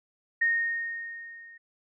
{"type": "tone with level ramp", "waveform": "sine", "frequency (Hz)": 1851, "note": "A#6", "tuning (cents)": -13, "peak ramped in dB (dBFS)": [-20, -47], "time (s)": [0.41, 1.58], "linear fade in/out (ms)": 10, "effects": []}